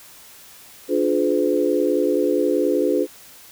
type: chord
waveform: sine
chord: D diminished seventh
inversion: none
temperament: just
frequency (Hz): 293.7 / 352.4 / 422.9 / 507.5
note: D4 / F4 / Ab4 / Cb5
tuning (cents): 0 / +16 / +31 / +47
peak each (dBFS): -22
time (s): 0.88-3.07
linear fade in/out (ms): 50
effects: white hiss -45 dBFS RMS until 3.51 s